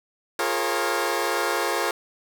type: chord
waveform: 15% pulse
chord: Bb minor seventh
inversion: second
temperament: equal with one note detuned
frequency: 349.2 / 415.3 / 466.2 / 544.8 Hz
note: F4 / Ab4 / Bb4 / Db5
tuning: 0 / 0 / 0 / -30 cents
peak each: -22 dBFS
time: 0.39-1.91 s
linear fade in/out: 2 ms
effects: none